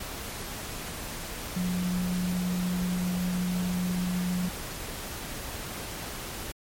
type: tone in noise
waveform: sine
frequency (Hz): 180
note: F#3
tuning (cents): -47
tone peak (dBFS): -26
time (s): 1.56-4.49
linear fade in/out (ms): 5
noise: pink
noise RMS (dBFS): -37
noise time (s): 0-6.52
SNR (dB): +8
effects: MP3 64 kbps